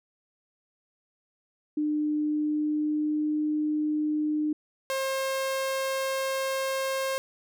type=tone with pitch glide; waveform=sine; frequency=301 to 303.3 Hz; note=D4 to D#4; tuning=+43 to -44 cents; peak=-24 dBFS; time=1.77-4.53 s; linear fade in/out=5 ms; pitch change=+13 cents; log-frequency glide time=2.19-3.39 s
type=tone; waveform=sawtooth; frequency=534 Hz; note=C5; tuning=35 cents sharp; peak=-23 dBFS; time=4.9-7.18 s; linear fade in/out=0 ms
effects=none